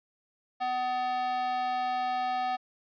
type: tone with high-pass filter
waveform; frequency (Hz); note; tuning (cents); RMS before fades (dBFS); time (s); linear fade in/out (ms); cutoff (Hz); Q
square; 250.8; B3; +27; -30; 0.6-2.57; 20; 750; 3.1
effects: resampled to 11025 Hz